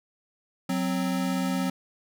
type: tone pair together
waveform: square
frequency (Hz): 185 / 261.6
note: F#3 / C4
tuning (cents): 0 / 0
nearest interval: tritone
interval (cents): 600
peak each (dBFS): -28 / -29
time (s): 0.69-1.7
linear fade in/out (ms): 5
effects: none